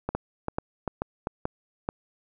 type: two click trains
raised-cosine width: 1 ms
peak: -14 / -13 dBFS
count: 4 / 5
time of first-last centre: 0.09-1.271 / 0.15-1.889 s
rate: 2.54 / 2.3 Hz
effects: none